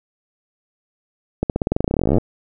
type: accelerating click train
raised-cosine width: 2 ms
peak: -4 dBFS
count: 27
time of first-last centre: 1.43-2.183 s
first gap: 68 ms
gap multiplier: 0.92
effects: none